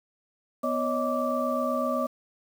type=tone cluster; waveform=sine; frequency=247.8 / 557 / 625 / 1166 Hz; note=B3 / C#5 / D#5 / D6; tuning=+6 / +8 / +8 / -13 cents; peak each=-30 dBFS; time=0.63-2.07 s; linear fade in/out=10 ms; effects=8-bit